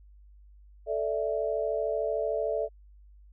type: chord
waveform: sine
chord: A suspended fourth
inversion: none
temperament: just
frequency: 440 / 586.7 / 660 Hz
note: A4 / D5 / E5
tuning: 0 / -2 / +2 cents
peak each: -31 dBFS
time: 0.86-2.69 s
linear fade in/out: 50 ms
effects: added 50 Hz sine -51 dBFS peak until 3.32 s